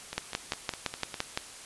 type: two click trains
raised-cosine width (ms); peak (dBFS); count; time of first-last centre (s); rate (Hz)
0.2; -18 / -11; 6 / 8; 0.13-1.142 / 0.18-1.375; 4.94 / 5.86
effects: white hiss -46 dBFS RMS until 1.65 s + resampled to 24000 Hz